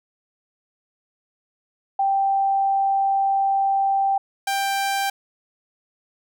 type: tone pair in turn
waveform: sine / sawtooth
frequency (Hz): 784 / 787.6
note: G5 / G5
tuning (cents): 0 / +8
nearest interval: unison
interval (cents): 8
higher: second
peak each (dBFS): -17 / -17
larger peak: neither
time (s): 1.99-4.18 / 4.47-5.1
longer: first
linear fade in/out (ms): 5
effects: none